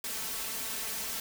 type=noise with comb filter; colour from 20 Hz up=white; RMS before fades=-36 dBFS; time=0.04-1.2 s; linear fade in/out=2 ms; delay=4.5 ms; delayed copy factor=+0.95; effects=none